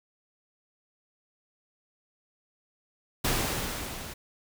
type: noise with level ramp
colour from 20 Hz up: pink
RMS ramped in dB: -26 to -41 dBFS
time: 3.24-4.14 s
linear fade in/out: 10 ms
effects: none